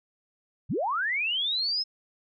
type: linear sweep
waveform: sine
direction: up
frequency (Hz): 73.1 to 5230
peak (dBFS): -25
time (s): 0.69-1.84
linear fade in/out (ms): 20
effects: none